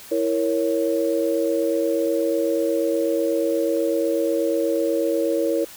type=chord; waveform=sine; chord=A# diminished; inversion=second; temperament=equal; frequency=329.6 / 466.2 / 554.4 Hz; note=E4 / A#4 / C#5; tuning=0 / 0 / 0 cents; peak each=-23 dBFS; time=0.11-5.65 s; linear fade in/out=10 ms; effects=white hiss -42 dBFS RMS until 5.76 s